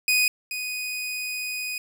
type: tone pair in turn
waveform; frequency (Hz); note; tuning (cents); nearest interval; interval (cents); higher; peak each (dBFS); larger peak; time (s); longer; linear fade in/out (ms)
sawtooth; 2489 / 2489; D#7 / D#7; 0 / 0; unison; 0; neither; -15 / -25; first; 0.08-0.28 / 0.51-1.78; second; 2
effects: none